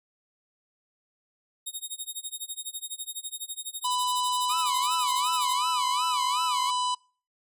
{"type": "tone with tremolo", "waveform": "5% pulse", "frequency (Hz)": 3729, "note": "A#7", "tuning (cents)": 0, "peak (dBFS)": -22, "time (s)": [1.66, 5.54], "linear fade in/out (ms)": 10, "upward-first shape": "sine", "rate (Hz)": 12, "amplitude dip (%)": 95}
{"type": "harmonic tone", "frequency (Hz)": 996, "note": "B5", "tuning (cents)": 14, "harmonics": [1, 3, 4, 5, 6, 7, 8, 9], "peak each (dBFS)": [-26, -34, -37, -41, -45, -46, -42, -43], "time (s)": [3.84, 6.95], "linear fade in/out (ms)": 10}
{"type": "tone with vibrato", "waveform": "40% pulse", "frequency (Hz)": 1174.7, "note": "D6", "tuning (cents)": 0, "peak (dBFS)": -30, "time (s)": [4.49, 6.71], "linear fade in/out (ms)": 10, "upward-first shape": "sine", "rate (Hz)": 2.7, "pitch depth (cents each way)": 210}
{"effects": ["noise-tail reverb RT60 0.4 s tail -25 dB re dry", "resampled to 32000 Hz"]}